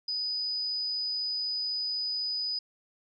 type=tone; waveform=sine; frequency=4978 Hz; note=D#8; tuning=in tune; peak=-29 dBFS; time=0.08-2.59 s; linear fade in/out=5 ms; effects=none